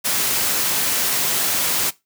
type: noise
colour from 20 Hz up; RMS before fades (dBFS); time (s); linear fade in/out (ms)
white; -20; 0.04-1.91; 20
effects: noise-tail reverb RT60 0.2 s tail -19 dB re dry + high-pass 100 Hz 12 dB/octave